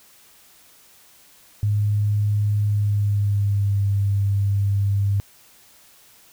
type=tone with pitch glide; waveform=sine; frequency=103.83 to 99.89 Hz; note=G#2 to G2; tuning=0 to +33 cents; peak=-17 dBFS; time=1.63-5.2 s; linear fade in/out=0 ms; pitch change=-67 cents; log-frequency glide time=2.62-3.83 s; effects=white hiss -52 dBFS RMS until 6.32 s